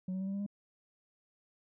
sine tone with pitch steps, 185 / 188.45 / 191.97 / 195.55 / 199.2 / 202.9 Hz, F#3 / F#3 / G3 / G3 / G3 / G#3, 0 / +32 / -36 / -4 / +28 / -40 cents, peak -31 dBFS, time 0.08-0.464 s, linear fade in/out 5 ms, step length 64 ms, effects tanh soft clip ceiling -33 dBFS

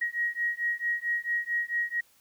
sine beating tone pair, 1891 / 1895.5 Hz, A#6 / A#6, +24 / +28 cents, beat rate 4.5 Hz, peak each -30 dBFS, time 0.01-2.01 s, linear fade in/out 10 ms, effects white hiss -63 dBFS RMS until 2.2 s

